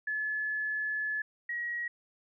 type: tone pair in turn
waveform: sine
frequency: 1718 / 1903.5 Hz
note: A6 / A#6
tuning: -42 / +36 cents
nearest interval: major second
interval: 178 cents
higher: second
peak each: -30 / -32 dBFS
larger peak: first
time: 0.07-1.22 / 1.49-1.88 s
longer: first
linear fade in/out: 5 ms
effects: none